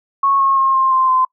sine tone with pitch steps, 1100 / 1086.1 / 1072.4 / 1058.9 / 1045.5 / 1032.3 Hz, C#6 / C#6 / C6 / C6 / C6 / C6, -14 / -36 / +42 / +20 / -2 / -24 cents, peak -11 dBFS, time 0.23-1.25 s, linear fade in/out 5 ms, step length 170 ms, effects noise-tail reverb RT60 0.1 s tail -25 dB re dry

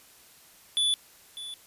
square tone with echo, 3463 Hz, A7, 28 cents flat, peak -23 dBFS, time 0.77-0.94 s, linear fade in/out 0 ms, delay 600 ms, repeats 1, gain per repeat -14 dB, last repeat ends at 1.54 s, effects white hiss -55 dBFS RMS until 1.66 s + resampled to 32000 Hz

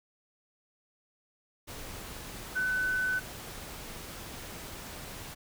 sine tone in noise, 1506 Hz, F#6, 30 cents sharp, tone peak -27 dBFS, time 2.55-3.2 s, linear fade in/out 20 ms, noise pink, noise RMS -43 dBFS, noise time 1.67-5.35 s, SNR +13 dB, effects none

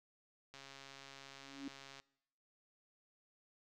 click train, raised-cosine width 0.2 ms, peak -36 dBFS, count 201, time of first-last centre 0.54-2 s, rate 137 Hz
sine tone with exponential growth, 277.2 Hz, C#4, in tune, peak -39 dBFS, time 1.34-1.68 s, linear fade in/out 2 ms, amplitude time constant 72 ms
effects noise-tail reverb RT60 0.9 s tail -24 dB re dry

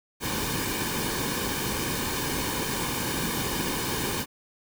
pink noise with comb filter, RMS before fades -29 dBFS, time 0.2-4.26 s, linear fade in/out 50 ms, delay 1.5 ms, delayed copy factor -0.65, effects none

